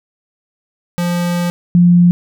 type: tone pair in turn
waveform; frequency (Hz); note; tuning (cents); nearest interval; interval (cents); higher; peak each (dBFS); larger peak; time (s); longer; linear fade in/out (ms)
square / sine; 174.61 / 175.23; F3 / F3; 0 / +6; unison; 6; second; -15 / -5; second; 0.98-1.5 / 1.75-2.11; first; 0
effects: none